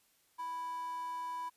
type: tone with high-pass filter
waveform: square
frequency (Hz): 329.6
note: E4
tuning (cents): 0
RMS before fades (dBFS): -40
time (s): 0.38-1.5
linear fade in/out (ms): 20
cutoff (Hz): 970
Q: 9
effects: white hiss -71 dBFS RMS until 1.56 s + resampled to 32000 Hz